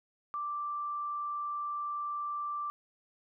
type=tone; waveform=sine; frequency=1174.7 Hz; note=D6; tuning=in tune; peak=-33 dBFS; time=0.34-2.7 s; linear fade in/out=0 ms; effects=none